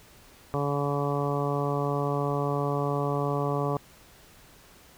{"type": "harmonic tone", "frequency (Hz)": 142.9, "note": "D3", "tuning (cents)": -47, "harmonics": [1, 2, 3, 4, 5, 6, 7, 8], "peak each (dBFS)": [-29, -34, -31, -34, -35, -39, -37, -35], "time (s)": [0.54, 3.77], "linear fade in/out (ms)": 0, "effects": ["pink hiss -54 dBFS RMS until 4.97 s"]}